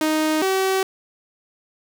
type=tone pair in turn; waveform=sawtooth; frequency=311.1 / 381.8 Hz; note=D#4 / G4; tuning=0 / -46 cents; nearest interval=major third; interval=354 cents; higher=second; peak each=-14 dBFS; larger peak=neither; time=0.01-0.42 / 0.42-0.83 s; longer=neither; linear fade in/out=2 ms; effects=none